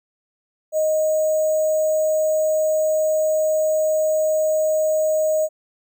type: tone with sample-and-hold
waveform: sine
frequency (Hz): 622.3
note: D#5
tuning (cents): 0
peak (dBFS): -16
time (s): 0.72-5.49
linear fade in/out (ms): 50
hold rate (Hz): 7350
effects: none